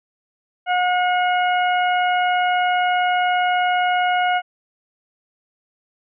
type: harmonic tone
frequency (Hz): 723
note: F#5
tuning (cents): -40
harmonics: 1 / 2 / 3 / 4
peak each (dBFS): -17 / -23 / -27 / -29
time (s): 0.66-4.42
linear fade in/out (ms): 50
effects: none